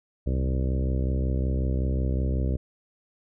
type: harmonic tone with a mistuned harmonic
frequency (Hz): 65.41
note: C2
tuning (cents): 0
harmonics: 1 / 2 / 3 / 4 / 5 / 6 / 7 / 8 / 9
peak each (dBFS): -24 / -30 / -34 / -36 / -38 / -40 / -41 / -42 / -43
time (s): 0.26-2.57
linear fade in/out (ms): 10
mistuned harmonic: 1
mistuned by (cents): +70
effects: none